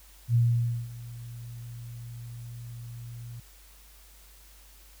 sine tone with ADSR envelope, 118.3 Hz, A#2, 26 cents sharp, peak -18 dBFS, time 0.28-3.4 s, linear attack 69 ms, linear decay 530 ms, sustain -20 dB, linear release 4 ms, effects added 50 Hz sine -53 dBFS peak until 5 s + white hiss -56 dBFS RMS until 5 s

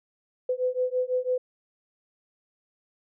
sine beating tone pair, 502 / 508 Hz, B4 / B4, +28 / +49 cents, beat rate 6 Hz, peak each -27 dBFS, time 0.49-1.38 s, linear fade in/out 5 ms, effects none

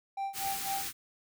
triangle tone with tremolo, 785 Hz, G5, 2 cents sharp, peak -29 dBFS, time 0.17-0.88 s, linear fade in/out 5 ms, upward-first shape sine, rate 4 Hz, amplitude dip 90%
white band-stop noise, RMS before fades -37 dBFS, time 0.33-0.93 s, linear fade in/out 50 ms, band 440 to 1100 Hz, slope 48 dB/octave
effects none

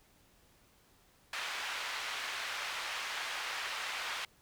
white band-pass noise, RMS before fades -39 dBFS, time 1.33-4.25 s, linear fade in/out 2 ms, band 930 to 2800 Hz, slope 12 dB/octave, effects pink hiss -66 dBFS RMS until 4.41 s

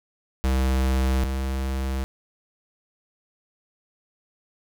square tone pair in turn, 65.41 / 66.28 Hz, C2 / C2, 0 / +23 cents, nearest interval unison, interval 23 cents, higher second, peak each -20 / -25 dBFS, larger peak first, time 0.44-1.24 / 1.24-2.04 s, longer neither, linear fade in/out 0 ms, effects none

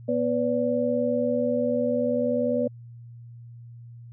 sine tone cluster, 244.1 / 497.7 / 578 Hz, B3 / B4 / D5, -20 / +13 / -28 cents, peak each -26 dBFS, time 0.08-2.68 s, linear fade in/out 10 ms, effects added 118 Hz sine -41 dBFS peak until 4.12 s

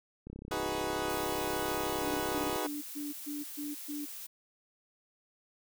click train, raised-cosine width 3 ms, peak -31 dBFS, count 77, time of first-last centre 0.27-2.559 s, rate 33.2 Hz
20% pulse chord, G# minor seventh, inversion second, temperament equal, 311.1 / 370 / 415.3 / 493.9 Hz, D#4 / F#4 / G#4 / B4, 0 / 0 / 0 / 0 cents, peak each -33 dBFS, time 0.51-2.67 s, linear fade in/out 5 ms
blue noise, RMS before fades -44 dBFS, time 1.09-4.27 s, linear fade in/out 10 ms
sine tone bursts, 292.8 Hz, D4, 5 cents flat, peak -36 dBFS, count 7, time 2.02-4.06 s, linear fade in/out 20 ms, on 180 ms, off 130 ms
effects none

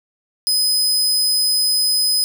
sawtooth tone, 5030 Hz, D#8, 18 cents sharp, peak -12 dBFS, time 0.47-2.24 s, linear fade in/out 0 ms, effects 8-bit

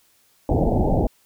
pink low-pass noise, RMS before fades -19 dBFS, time 0.49-1.07 s, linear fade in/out 2 ms, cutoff 840 Hz, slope 96 dB/octave, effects white hiss -60 dBFS RMS until 1.25 s

